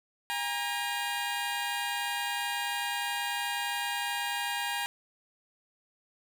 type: tone pair together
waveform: 15% pulse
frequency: 812.1 / 943 Hz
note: G#5 / A#5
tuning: -39 / +20 cents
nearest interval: minor third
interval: 259 cents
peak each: -27 dBFS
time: 0.3-4.86 s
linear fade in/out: 0 ms
effects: none